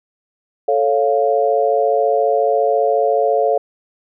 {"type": "chord", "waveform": "sine", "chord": "A augmented", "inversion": "none", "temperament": "equal", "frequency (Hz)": [440, 554.4, 698.5], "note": ["A4", "C#5", "E#5"], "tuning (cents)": [0, 0, 0], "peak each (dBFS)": -17, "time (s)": [0.68, 3.58], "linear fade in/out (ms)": 5, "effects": []}